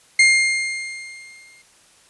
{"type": "tone with exponential decay", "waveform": "40% pulse", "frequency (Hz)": 2120, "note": "C7", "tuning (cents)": 22, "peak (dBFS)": -8, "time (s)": [0.19, 1.62], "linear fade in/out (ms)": 5, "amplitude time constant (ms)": 310, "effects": ["white hiss -53 dBFS RMS until 2.09 s", "resampled to 24000 Hz"]}